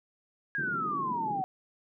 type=exponential sweep; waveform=sine; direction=down; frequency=1661.2 to 742 Hz; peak=-29 dBFS; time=0.55-1.44 s; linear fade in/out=0 ms
type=band-pass noise; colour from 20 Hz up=pink; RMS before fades=-40 dBFS; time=0.58-1.42 s; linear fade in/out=5 ms; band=140 to 400 Hz; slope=48 dB/octave
effects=none